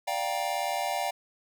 square chord, G minor seventh, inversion second, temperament just, 588 / 705.6 / 784 / 940.8 Hz, D5 / F5 / G5 / Bb5, +2 / +18 / 0 / +16 cents, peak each -36 / -33 / -33 / -37 dBFS, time 0.07-1.11 s, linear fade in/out 10 ms, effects none

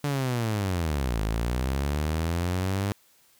sawtooth linear two-way sweep, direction down then up, 146.83 to 52 to 101.6 Hz, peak -21 dBFS, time 0.04-2.92 s, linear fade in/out 0 ms, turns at 1.21 s, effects white hiss -61 dBFS RMS until 3.39 s

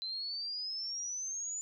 sine exponential sweep, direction up, 4041 to 7040 Hz, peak -36 dBFS, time 0.02-1.61 s, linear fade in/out 0 ms, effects none

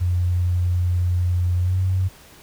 sine tone with pitch glide, 88.9 to 93.32 Hz, F2 to F#2, +31 to +15 cents, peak -17 dBFS, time 0-2.09 s, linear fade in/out 20 ms, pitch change +84 cents, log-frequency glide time 1.59-1.78 s, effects pink hiss -47 dBFS RMS until 2.42 s

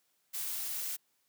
blue noise, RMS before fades -37 dBFS, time 0.33-0.97 s, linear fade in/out 20 ms, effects white hiss -75 dBFS RMS until 1.28 s + high-pass 100 Hz 12 dB/octave

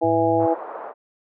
harmonic tone, 164.81 Hz, E3, in tune, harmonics 2 / 3 / 4 / 5, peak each -22 / -22 / -22 / -22 dBFS, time 0.01-0.55 s, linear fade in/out 20 ms
triangle tone, 110 Hz, A2, in tune, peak -26 dBFS, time 0.03-0.47 s, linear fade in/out 20 ms
pink band-pass noise, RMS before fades -34 dBFS, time 0.38-0.94 s, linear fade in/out 50 ms, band 490 to 1100 Hz, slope 24 dB/octave
effects none

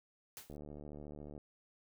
white noise with exponential decay, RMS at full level -46 dBFS, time 0.37-0.57 s, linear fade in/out 0 ms, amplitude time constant 43 ms
click train, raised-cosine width 2 ms, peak -36 dBFS, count 66, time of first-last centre 0.5-1.378 s, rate 74 Hz
effects none

